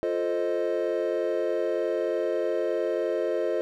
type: chord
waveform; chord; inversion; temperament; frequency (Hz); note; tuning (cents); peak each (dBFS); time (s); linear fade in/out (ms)
triangle; F dominant seventh; none; equal; 349.2 / 440 / 523.3 / 622.3; F4 / A4 / C5 / Eb5; 0 / 0 / 0 / 0; -28; 0.03-3.61; 0
effects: none